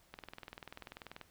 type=click train; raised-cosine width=0.3 ms; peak=-30 dBFS; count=23; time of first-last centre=0.14-1.213 s; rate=20.5 Hz; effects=pink hiss -67 dBFS RMS until 1.3 s